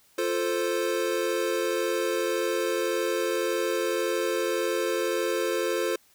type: chord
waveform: square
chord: F major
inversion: none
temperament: equal with one note detuned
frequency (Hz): 349.2 / 441.5 / 523.3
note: F4 / A4 / C5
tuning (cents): 0 / +6 / 0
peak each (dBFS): -30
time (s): 0.18-5.96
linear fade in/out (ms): 5
effects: white hiss -61 dBFS RMS until 6.14 s